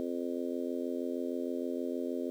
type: harmonic tone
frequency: 86.4 Hz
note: F2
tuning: 18 cents flat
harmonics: 3 / 4 / 5 / 6 / 7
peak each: -36 / -38 / -40 / -42 / -43 dBFS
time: 0-2.3 s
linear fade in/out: 0 ms
effects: 10-bit